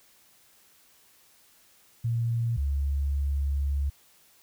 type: tone pair in turn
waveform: sine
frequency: 116.54 / 70.12 Hz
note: A#2 / C#2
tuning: 0 / +20 cents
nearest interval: major sixth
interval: 880 cents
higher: first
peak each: -24 dBFS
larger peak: neither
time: 2.04-2.57 / 2.57-3.9 s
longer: second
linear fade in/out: 10 ms
effects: white hiss -60 dBFS RMS until 4.42 s